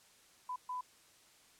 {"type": "tone bursts at uneven times", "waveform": "sine", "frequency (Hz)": 1000, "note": "B5", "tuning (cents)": 21, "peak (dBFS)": -37, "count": 2, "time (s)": [[0.49, 0.56], [0.69, 0.81]], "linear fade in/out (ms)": 5, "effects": ["white hiss -64 dBFS RMS until 1.59 s", "low-pass 10000 Hz 12 dB/octave"]}